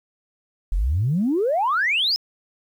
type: exponential sweep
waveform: sine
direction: up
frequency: 38.89 to 5274 Hz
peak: -17 dBFS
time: 0.72-2.16 s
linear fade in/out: 0 ms
effects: tanh soft clip ceiling -13 dBFS + 9-bit